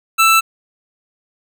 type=tone; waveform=25% pulse; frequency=1326 Hz; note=E6; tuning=10 cents sharp; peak=-5 dBFS; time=0.18-0.41 s; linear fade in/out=20 ms; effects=none